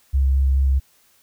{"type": "tone with vibrato", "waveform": "sine", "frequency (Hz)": 67.4, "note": "C#2", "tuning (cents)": -48, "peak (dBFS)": -14, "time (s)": [0.13, 0.8], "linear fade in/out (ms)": 20, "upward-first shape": "square", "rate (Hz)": 4.7, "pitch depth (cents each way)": 10, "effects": ["white hiss -58 dBFS RMS until 1.22 s"]}